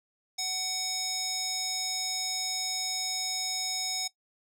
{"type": "tone with band-pass filter", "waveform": "square", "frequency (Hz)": 750, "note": "F#5", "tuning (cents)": 23, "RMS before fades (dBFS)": -32, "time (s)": [0.38, 4.08], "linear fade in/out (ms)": 10, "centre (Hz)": 5800, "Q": 2.9, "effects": ["noise-tail reverb RT60 0.1 s tail -19 dB re dry"]}